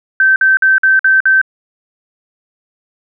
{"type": "tone bursts", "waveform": "sine", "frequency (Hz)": 1549, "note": "G6", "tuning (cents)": -21, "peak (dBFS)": -6, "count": 6, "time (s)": [0.2, 1.415], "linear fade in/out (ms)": 2, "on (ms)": 160, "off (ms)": 51, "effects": []}